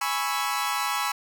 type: chord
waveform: sawtooth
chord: C# minor seventh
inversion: second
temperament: equal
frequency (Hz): 830.6 / 987.8 / 1108.7 / 1318.5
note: G#5 / B5 / C#6 / E6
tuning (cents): 0 / 0 / 0 / 0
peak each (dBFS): -27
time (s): 0.01-1.12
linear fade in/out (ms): 5
effects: none